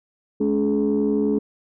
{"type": "tone cluster", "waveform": "sine", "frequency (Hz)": [212.6, 284, 423.4], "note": ["G#3", "C#4", "G#4"], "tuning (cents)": [41, 42, 33], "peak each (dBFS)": -21, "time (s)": [0.4, 1.39], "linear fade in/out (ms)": 10, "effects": ["tanh soft clip ceiling -12 dBFS"]}